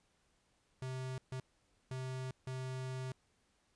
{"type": "tone bursts at uneven times", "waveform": "square", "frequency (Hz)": 129.8, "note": "C3", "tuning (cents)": -13, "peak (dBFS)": -40, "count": 4, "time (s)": [[0.82, 1.18], [1.32, 1.4], [1.91, 2.31], [2.47, 3.12]], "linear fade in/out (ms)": 2, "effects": ["pink hiss -75 dBFS RMS until 3.75 s", "resampled to 22050 Hz"]}